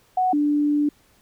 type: tone pair in turn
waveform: sine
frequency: 740 / 293.7 Hz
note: F#5 / D4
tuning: 0 / 0 cents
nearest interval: octave + major third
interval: 1600 cents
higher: first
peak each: -17 dBFS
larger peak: neither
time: 0.17-0.33 / 0.33-0.89 s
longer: second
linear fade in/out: 5 ms
effects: pink hiss -59 dBFS RMS until 1.21 s